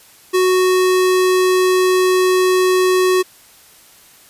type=tone; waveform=square; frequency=369.5 Hz; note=F#4; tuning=2 cents flat; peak=-12 dBFS; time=0.33-3.23 s; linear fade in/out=20 ms; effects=white hiss -46 dBFS RMS until 4.29 s + resampled to 32000 Hz